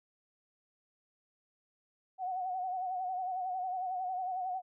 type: tone with vibrato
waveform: sine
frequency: 740 Hz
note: F#5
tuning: in tune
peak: -33 dBFS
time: 2.18-4.62 s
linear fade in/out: 50 ms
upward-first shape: sine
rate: 11 Hz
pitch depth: 55 cents each way
effects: none